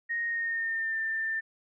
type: tone with pitch glide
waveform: sine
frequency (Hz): 1864.7 to 1788.7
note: A#6 to A6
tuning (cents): 0 to +28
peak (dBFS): -28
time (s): 0.09-1.41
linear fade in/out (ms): 20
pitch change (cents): -72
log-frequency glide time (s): 0.27-0.98
effects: none